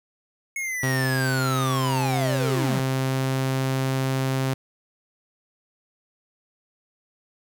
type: linear sweep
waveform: square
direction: down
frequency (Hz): 2192 to 149.7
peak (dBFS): -27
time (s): 0.56-2.8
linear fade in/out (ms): 2
type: tone with pitch glide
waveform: sawtooth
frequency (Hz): 131.1 to 132.7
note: C3 to C3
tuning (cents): +4 to +25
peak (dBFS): -18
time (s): 0.83-4.54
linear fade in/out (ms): 5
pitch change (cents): +21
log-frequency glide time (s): 1.24-3.87
effects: none